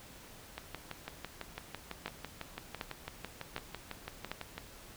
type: two click trains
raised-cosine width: 0.3 ms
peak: -23 / -20 dBFS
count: 25 / 4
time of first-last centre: 0.58-4.58 / 2.06-4.316 s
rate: 6 / 1.33 Hz
effects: pink hiss -53 dBFS RMS until 4.96 s